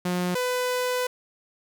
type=tone pair in turn; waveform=sawtooth; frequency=179.1 / 499.9 Hz; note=F3 / B4; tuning=+44 / +21 cents; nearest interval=octave + tritone; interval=1777 cents; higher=second; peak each=-20 dBFS; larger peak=neither; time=0.05-0.35 / 0.35-1.07 s; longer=second; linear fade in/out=5 ms; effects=none